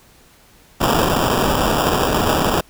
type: noise with sample-and-hold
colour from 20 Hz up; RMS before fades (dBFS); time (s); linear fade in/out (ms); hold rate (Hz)
white; -17; 0.8-2.61; 10; 2100
effects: pink hiss -50 dBFS RMS until 2.69 s